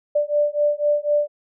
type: beating tone pair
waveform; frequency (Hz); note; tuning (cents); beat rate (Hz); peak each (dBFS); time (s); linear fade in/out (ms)
sine; 587.3 / 591.3; D5 / D5; 0 / +12; 4; -20; 0.15-1.28; 10
effects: none